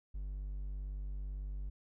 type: tone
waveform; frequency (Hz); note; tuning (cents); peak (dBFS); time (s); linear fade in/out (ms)
triangle; 49; G1; 0; -36; 0.14-1.7; 10
effects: none